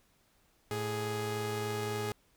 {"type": "tone pair together", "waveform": "sawtooth", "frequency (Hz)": [110, 416.4], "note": ["A2", "G#4"], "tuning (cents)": [0, 5], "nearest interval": "octave + major seventh", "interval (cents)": 2305, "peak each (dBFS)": [-33, -31], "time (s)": [0.71, 2.12], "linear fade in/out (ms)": 0, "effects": ["pink hiss -69 dBFS RMS until 2.36 s"]}